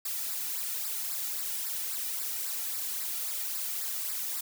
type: noise with flanger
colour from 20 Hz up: blue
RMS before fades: -34 dBFS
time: 0.05-4.41 s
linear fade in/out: 5 ms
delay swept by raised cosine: 0.31 to 1.91 ms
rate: 3.7 Hz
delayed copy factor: -0.75
effects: none